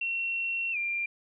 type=tone with pitch glide; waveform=sine; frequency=2724 to 2385 Hz; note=F7 to D7; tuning=-44 to +26 cents; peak=-28 dBFS; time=0.01-1.06 s; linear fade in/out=5 ms; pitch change=-230 cents; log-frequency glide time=0.72-0.77 s; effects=none